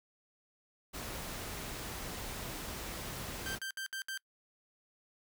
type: noise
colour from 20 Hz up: pink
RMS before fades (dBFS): -42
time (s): 0.93-3.59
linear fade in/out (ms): 20
type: tone bursts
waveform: sawtooth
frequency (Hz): 1568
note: G6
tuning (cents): 0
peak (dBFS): -34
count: 5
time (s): 3.46-4.175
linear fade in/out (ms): 0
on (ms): 91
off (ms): 65
effects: noise-tail reverb RT60 0.1 s tail -25 dB re dry